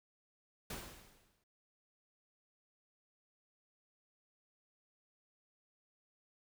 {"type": "noise with exponential decay", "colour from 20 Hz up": "pink", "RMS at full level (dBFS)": -42, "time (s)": [0.7, 1.44], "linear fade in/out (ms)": 5, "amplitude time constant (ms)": 160, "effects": []}